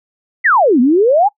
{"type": "exponential two-way sweep", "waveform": "sine", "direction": "down then up", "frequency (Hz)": [2100, 233.1, 865], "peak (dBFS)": -7, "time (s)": [0.44, 1.29], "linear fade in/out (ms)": 20, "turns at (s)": 0.8, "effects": ["noise-tail reverb RT60 0.1 s tail -24 dB re dry"]}